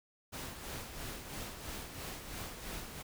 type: noise with tremolo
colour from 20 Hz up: pink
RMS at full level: -42 dBFS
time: 0.32-3.03 s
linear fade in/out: 20 ms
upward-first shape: sine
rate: 3 Hz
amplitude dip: 50%
effects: none